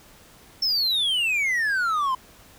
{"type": "exponential sweep", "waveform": "triangle", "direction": "down", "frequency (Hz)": [5420, 1008], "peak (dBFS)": -19, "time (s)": [0.62, 2.15], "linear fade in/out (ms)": 5, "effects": ["pink hiss -51 dBFS RMS until 2.58 s"]}